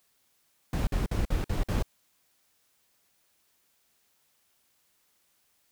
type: noise bursts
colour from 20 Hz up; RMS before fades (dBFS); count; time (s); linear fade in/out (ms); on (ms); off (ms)
brown; -27; 6; 0.73-1.825; 2; 140; 51
effects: white hiss -70 dBFS RMS until 5.71 s